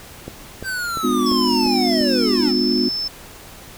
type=click train; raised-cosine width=2 ms; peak=-17 dBFS; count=6; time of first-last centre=0.28-2.01 s; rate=2.89 Hz
type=linear sweep; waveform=square; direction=down; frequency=1576 to 239.7 Hz; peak=-23 dBFS; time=0.63-2.54 s; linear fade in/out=50 ms
type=chord; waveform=sine; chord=G# diminished seventh; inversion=none; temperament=just; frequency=207.7 / 249.2 / 299 / 358.8 Hz; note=G#3 / B3 / D4 / F4; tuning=0 / +16 / +31 / +47 cents; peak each=-25 / -19 / -24 / -22 dBFS; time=1.03-2.89 s; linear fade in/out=10 ms
type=tone; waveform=sine; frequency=5274 Hz; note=E8; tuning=in tune; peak=-21 dBFS; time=1.26-3.08 s; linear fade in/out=5 ms
effects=pink hiss -40 dBFS RMS until 3.77 s